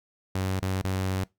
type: tone with dropouts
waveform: sawtooth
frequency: 94.5 Hz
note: F#2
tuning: 37 cents sharp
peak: -22 dBFS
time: 0.35-1.24 s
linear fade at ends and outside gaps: 5 ms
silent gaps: 0.598-0.623 / 0.818-0.842 s
effects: noise-tail reverb RT60 0.2 s tail -23 dB re dry